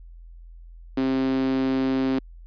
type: tone with high-pass filter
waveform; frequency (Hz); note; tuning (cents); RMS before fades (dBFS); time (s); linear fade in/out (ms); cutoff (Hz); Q
sawtooth; 132.4; C3; +21; -23; 0.97-2.19; 5; 290; 7.4
effects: added 42 Hz sine -41 dBFS peak until 2.46 s + resampled to 11025 Hz